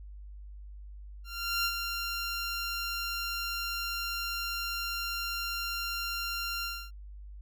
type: tone with ADSR envelope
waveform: 15% pulse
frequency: 1385 Hz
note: F6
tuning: 15 cents flat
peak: -20 dBFS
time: 1.24-6.91 s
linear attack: 410 ms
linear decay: 62 ms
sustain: -6 dB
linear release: 270 ms
effects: added 50 Hz sine -43 dBFS peak until 7.41 s